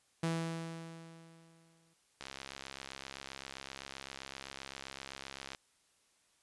sawtooth tone with exponential decay, 164.81 Hz, E3, in tune, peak -27 dBFS, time 0.23-1.94 s, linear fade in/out 5 ms, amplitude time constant 370 ms
click train, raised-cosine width 0.2 ms, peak -26 dBFS, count 227, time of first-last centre 2.21-5.548 s, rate 67.7 Hz
effects white hiss -72 dBFS RMS until 6.42 s + resampled to 24000 Hz

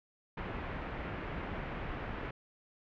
pink low-pass noise, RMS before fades -40 dBFS, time 0.37-2.31 s, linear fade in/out 5 ms, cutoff 2400 Hz, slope 24 dB/octave, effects none

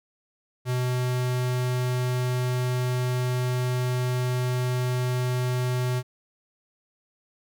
square tone, 125.5 Hz, B2, 28 cents sharp, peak -24 dBFS, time 0.65-6.03 s, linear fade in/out 50 ms, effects none

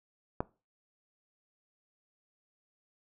click, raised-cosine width 1 ms, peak -16 dBFS, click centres 0.405 s, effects noise-tail reverb RT60 0.3 s tail -20 dB re dry

